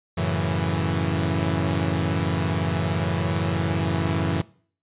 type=chord; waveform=sawtooth; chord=F# minor seventh; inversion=none; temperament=equal; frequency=92.5 / 110 / 138.59 / 164.81 Hz; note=F#2 / A2 / C#3 / E3; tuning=0 / 0 / 0 / 0 cents; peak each=-22 / -26 / -25 / -22 dBFS; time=0.17-4.42 s; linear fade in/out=10 ms; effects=noise-tail reverb RT60 0.5 s tail -22 dB re dry + resampled to 8000 Hz